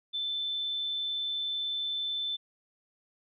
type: tone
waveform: sine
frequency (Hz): 3529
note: A7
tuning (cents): +4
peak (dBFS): -30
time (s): 0.13-2.37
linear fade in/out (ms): 20
effects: none